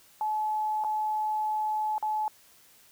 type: tone with dropouts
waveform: sine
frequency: 858 Hz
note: A5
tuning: 44 cents flat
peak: -26 dBFS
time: 0.21-2.28 s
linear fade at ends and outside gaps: 1 ms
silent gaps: 0.839-0.846 / 1.981-2.026 s
effects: white hiss -58 dBFS RMS until 2.91 s